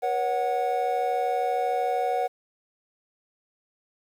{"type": "chord", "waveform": "triangle", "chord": "B suspended second", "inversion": "none", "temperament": "equal with one note detuned", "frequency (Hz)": [481.5, 554.4, 740], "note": ["B4", "C#5", "F#5"], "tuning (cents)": [-44, 0, 0], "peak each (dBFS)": [-27, -29, -23], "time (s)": [0.02, 2.28], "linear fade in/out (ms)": 20, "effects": ["9-bit"]}